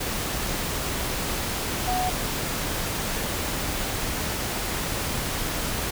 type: tone in noise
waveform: sine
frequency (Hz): 735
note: F#5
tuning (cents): -12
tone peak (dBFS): -24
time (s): 1.87-2.1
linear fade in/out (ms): 10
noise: pink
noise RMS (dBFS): -28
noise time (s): 0-5.91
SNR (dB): +1
effects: none